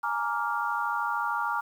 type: chord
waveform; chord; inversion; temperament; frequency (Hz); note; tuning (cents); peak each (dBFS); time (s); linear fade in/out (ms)
sine; Bb dominant seventh; third; just; 839.1 / 932.3 / 1165.4 / 1398.5; Ab5 / Bb5 / D6 / F6; +18 / 0 / -14 / +2; -34 / -31 / -32 / -31; 0.03-1.61; 10
effects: 9-bit